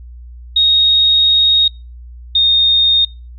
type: tone pair in turn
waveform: sine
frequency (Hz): 3742 / 3688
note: A#7 / A#7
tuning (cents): +6 / -19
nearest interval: unison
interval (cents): 25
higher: first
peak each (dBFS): -8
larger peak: neither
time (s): 0.56-1.68 / 2.35-3.05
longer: first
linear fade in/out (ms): 5
effects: noise-tail reverb RT60 0.3 s tail -25 dB re dry + added 60 Hz sine -31 dBFS peak until 3.38 s